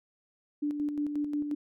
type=tone with tremolo; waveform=sine; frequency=293.7 Hz; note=D4; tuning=in tune; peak=-27 dBFS; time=0.62-1.55 s; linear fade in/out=10 ms; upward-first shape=square; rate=5.6 Hz; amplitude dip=45%; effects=none